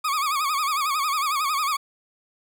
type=tone with vibrato; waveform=40% pulse; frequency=1174.7 Hz; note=D6; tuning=in tune; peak=-21 dBFS; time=0.04-1.77 s; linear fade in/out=10 ms; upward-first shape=sine; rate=11 Hz; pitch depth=130 cents each way; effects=none